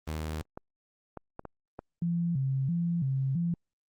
sawtooth tone, 78 Hz, D#2, 5 cents sharp, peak -28 dBFS, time 0.07-0.42 s, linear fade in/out 10 ms
clicks, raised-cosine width 1 ms, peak -25 dBFS, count 5, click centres 0.575 / 1.173 / 1.394 / 1.453 / 1.791 s
sine tone with vibrato, 151.4 Hz, D#3, 47 cents flat, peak -26 dBFS, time 2.02-3.54 s, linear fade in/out 2 ms, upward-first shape square, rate 1.5 Hz, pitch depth 210 cents each way
effects Opus 24 kbps

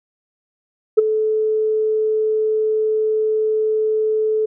sine tone with ADSR envelope, 433.9 Hz, A4, 24 cents flat, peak -3 dBFS, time 0.97-4.46 s, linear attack 17 ms, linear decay 15 ms, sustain -12 dB, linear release 10 ms, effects tanh soft clip ceiling -2 dBFS

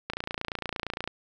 click train, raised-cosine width 0.3 ms, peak -15 dBFS, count 29, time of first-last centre 0.1-1.076 s, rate 28.7 Hz, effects none

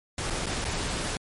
pink noise with dropouts, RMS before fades -30 dBFS, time 0.18-1.17 s, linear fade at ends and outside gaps 2 ms, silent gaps 0.301-0.305 / 0.459-0.465 / 0.644-0.65 s, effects low-pass 11000 Hz 12 dB/octave + MP3 48 kbps

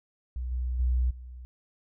sine tone with level steps, 62.1 Hz, B1, 10 cents sharp, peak -30 / -27 / -22 / -40 dBFS, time 0.36-1.45 s, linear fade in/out 0 ms, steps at 0.51 / 0.79 / 1.1 s, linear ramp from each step 10 ms, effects none

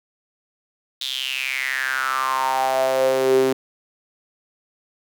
sawtooth tone with high-pass filter sweep, 131.9 Hz, C3, 14 cents sharp, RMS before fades -21 dBFS, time 1.01-3.53 s, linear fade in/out 5 ms, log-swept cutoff 3700 to 330 Hz, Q 7.2, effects none

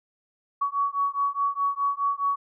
sine beating tone pair, 1123 / 1127.8 Hz, C#6 / C#6, +22 / +30 cents, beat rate 4.8 Hz, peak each -26 dBFS, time 0.61-2.36 s, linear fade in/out 10 ms, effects none

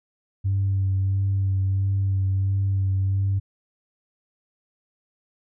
sine tone with vibrato, 96.9 Hz, G2, 20 cents flat, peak -18 dBFS, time 0.44-3.4 s, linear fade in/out 20 ms, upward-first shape sine, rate 1.5 Hz, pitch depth 20 cents each way, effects tanh soft clip ceiling -16 dBFS

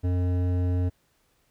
sine tone with hard clipping, 89.7 Hz, F2, 47 cents sharp, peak -24 dBFS, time 0.03-0.9 s, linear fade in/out 20 ms, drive 12 dB, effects pink hiss -68 dBFS RMS until 1.5 s

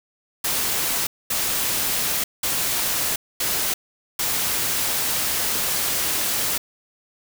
white noise bursts at uneven times, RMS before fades -23 dBFS, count 5, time 0.44-1.07 / 1.3-2.24 / 2.43-3.16 / 3.4-3.74 / 4.19-6.58 s, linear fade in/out 5 ms, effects none

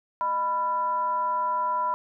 sine tone with frequency modulation, 991 Hz, B5, 6 cents sharp, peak -23 dBFS, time 0.21-1.94 s, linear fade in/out 0 ms, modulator 376 Hz, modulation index 0.46, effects none

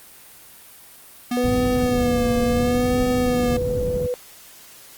square tone with vibrato, 243.3 Hz, B3, 26 cents flat, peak -21 dBFS, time 1.31-3.57 s, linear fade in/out 5 ms, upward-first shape sine, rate 0.71 Hz, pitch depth 58 cents each way
sine tone, 495.2 Hz, B4, 5 cents sharp, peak -21 dBFS, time 1.37-4.14 s, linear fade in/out 0 ms
white low-pass noise, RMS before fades -27 dBFS, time 1.43-4.07 s, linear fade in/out 10 ms, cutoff 140 Hz, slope 12 dB/octave
effects white hiss -45 dBFS RMS until 4.97 s + Opus 32 kbps

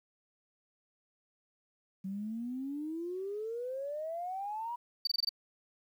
sine exponential sweep, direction up, 187.4 to 973 Hz, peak -35 dBFS, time 2.04-4.76 s, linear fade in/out 10 ms
sine tone bursts, 4608 Hz, D8, 34 cents flat, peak -26 dBFS, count 6, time 5.05-5.292 s, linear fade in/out 5 ms, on 22 ms, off 22 ms
effects tanh soft clip ceiling -27 dBFS + 11-bit

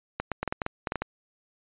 clicks, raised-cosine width 0.5 ms, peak -13 dBFS, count 11, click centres 0.2 / 0.317 / 0.43 / 0.477 / 0.525 / 0.618 / 0.664 / 0.872 / 0.921 / 0.957 / 1.02 s, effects resampled to 8000 Hz

